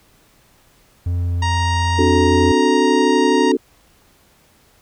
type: tone with vibrato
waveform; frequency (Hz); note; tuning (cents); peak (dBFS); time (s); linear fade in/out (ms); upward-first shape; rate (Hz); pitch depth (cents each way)
triangle; 87.31; F2; 0; -15; 1.06-2.52; 5; triangle; 2.4; 9
type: harmonic tone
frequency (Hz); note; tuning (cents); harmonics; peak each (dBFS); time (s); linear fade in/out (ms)
936; A#5; +7; 1 / 2 / 3 / 4 / 5 / 6 / 7 / 9; -20 / -26 / -30 / -32 / -34 / -36 / -37 / -39; 1.42-3.52; 5
type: chord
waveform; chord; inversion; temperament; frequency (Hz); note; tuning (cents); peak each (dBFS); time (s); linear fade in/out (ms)
sine; D dominant seventh; third; equal; 261.6 / 293.7 / 370 / 440; C4 / D4 / F#4 / A4; 0 / 0 / 0 / 0; -18; 1.98-3.57; 10
effects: pink hiss -54 dBFS RMS until 4.81 s